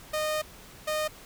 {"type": "tone pair in turn", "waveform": "sawtooth", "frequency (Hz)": [615, 615], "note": ["D#5", "D#5"], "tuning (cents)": [-20, -20], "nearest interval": "unison", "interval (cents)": 0, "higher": "neither", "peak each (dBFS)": -23, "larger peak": "neither", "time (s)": [[0.13, 0.42], [0.87, 1.08]], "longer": "first", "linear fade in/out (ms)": 10, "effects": ["pink hiss -49 dBFS RMS until 1.25 s"]}